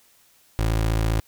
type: tone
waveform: 25% pulse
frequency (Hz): 55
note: A1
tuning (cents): 0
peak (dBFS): -16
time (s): 0.59-1.2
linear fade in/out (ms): 0
effects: white hiss -58 dBFS RMS until 1.27 s